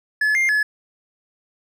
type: tone with pitch steps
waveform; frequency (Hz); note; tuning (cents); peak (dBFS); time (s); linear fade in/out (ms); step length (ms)
triangle; 1715 / 2111 / 1708; A6 / C7 / G#6; -45 / +15 / +48; -14; 0.21-0.63; 5; 140
effects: none